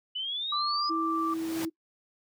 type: exponential sweep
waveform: sine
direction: up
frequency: 2960 to 5060 Hz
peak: -30 dBFS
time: 0.15-0.9 s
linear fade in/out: 10 ms
type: tone with pitch glide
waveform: sine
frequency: 1180 to 1170.5 Hz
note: D6 to D6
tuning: +8 to -6 cents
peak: -28 dBFS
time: 0.52-1.34 s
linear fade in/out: 5 ms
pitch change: -14 cents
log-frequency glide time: 0.87-1.18 s
type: noise with exponential growth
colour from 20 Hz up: pink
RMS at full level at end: -35 dBFS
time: 0.73-1.65 s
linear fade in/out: 1 ms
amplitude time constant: 200 ms
type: tone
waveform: sine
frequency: 325.5 Hz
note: E4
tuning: 22 cents flat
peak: -29 dBFS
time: 0.89-1.7 s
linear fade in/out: 20 ms
effects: noise-tail reverb RT60 0.1 s tail -20 dB re dry + high-pass 150 Hz 12 dB/octave